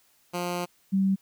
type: tone pair in turn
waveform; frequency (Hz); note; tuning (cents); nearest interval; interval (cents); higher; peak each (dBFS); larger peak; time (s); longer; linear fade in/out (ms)
10% pulse / sine; 176.4 / 193.21; F3 / G3; +18 / -25; major second; 157; second; -20; neither; 0.33-0.66 / 0.92-1.16; first; 20
effects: white hiss -64 dBFS RMS until 1.21 s